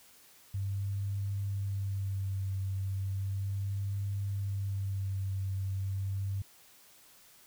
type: tone with vibrato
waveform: sine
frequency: 98 Hz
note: G2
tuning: in tune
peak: -31 dBFS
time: 0.54-6.42 s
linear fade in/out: 5 ms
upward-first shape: sine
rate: 0.35 Hz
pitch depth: 28 cents each way
effects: white hiss -59 dBFS RMS until 7.46 s